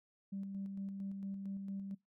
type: tone with tremolo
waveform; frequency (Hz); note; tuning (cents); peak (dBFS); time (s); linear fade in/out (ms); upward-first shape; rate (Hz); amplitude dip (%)
sine; 196; G3; 0; -38; 0.32-1.95; 10; square; 4.4; 35
effects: noise-tail reverb RT60 0.2 s tail -24 dB re dry + tanh soft clip ceiling -34 dBFS